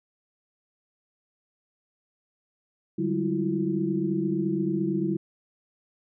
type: tone cluster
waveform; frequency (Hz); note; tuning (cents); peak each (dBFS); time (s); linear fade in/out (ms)
sine; 146.4 / 189.5 / 203.6 / 328.6 / 357.5; D3 / F#3 / G#3 / E4 / F4; -5 / +42 / -34 / -5 / +41; -33 / -28 / -36 / -27 / -33; 2.98-5.17; 10
effects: none